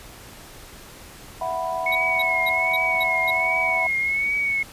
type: chord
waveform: sine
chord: E suspended second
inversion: none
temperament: equal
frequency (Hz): 659.3 / 740 / 987.8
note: E5 / F#5 / B5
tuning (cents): 0 / 0 / 0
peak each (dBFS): -28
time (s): 1.41-3.87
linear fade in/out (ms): 5
type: tone with vibrato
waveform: sine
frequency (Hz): 2201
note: C#7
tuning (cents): -13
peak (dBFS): -20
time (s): 1.86-4.63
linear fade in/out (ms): 5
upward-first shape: triangle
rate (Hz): 1.3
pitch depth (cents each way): 60
type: tone bursts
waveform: square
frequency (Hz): 3826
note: A#7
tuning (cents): +44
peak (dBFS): -27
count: 6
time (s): 1.92-3.306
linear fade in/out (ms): 5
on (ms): 31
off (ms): 240
effects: pink hiss -43 dBFS RMS until 4.72 s + resampled to 32000 Hz